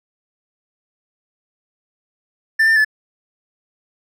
triangle tone with pitch steps, 1779 / 1797 / 1734 Hz, A6 / A6 / A6, +19 / +36 / -26 cents, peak -9 dBFS, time 2.59-2.848 s, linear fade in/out 10 ms, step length 86 ms, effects none

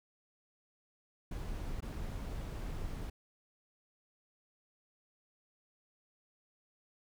brown noise with dropouts, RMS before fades -40 dBFS, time 1.31-3.1 s, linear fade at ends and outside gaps 5 ms, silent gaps 1.806-1.823 s, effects none

